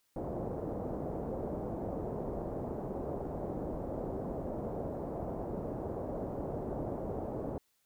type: low-pass noise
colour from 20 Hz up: white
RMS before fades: -38 dBFS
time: 0.16-7.58 s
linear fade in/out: 2 ms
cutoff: 640 Hz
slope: 24 dB/octave
effects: white hiss -75 dBFS RMS until 7.85 s